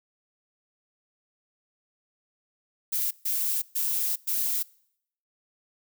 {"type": "noise bursts at uneven times", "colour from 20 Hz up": "violet", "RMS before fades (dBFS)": -27, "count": 4, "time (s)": [[2.92, 3.11], [3.25, 3.62], [3.75, 4.16], [4.27, 4.63]], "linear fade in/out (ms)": 10, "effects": ["noise-tail reverb RT60 0.7 s tail -24 dB re dry"]}